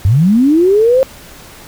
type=linear sweep; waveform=sine; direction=up; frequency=85.8 to 539 Hz; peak=-6 dBFS; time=0.05-1.03 s; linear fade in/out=0 ms; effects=pink hiss -36 dBFS RMS until 1.67 s